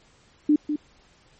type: tone with echo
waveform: sine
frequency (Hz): 298.9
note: D4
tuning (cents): +31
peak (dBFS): -14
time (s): 0.49-0.56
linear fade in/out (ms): 5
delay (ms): 200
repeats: 1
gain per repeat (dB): -8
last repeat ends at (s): 0.76
effects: pink hiss -58 dBFS RMS until 1.39 s + MP3 32 kbps